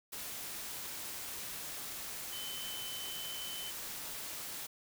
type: tone in noise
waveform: sine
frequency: 3051 Hz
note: G7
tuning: 48 cents flat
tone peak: -43 dBFS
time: 2.32-3.71 s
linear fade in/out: 10 ms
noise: white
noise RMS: -43 dBFS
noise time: 0.12-4.67 s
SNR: -3 dB
effects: none